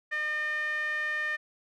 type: tone with band-pass filter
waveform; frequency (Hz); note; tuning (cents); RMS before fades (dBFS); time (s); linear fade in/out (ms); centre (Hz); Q
sawtooth; 606; D#5; -46; -31; 0.11-1.37; 20; 1900; 8.9
effects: none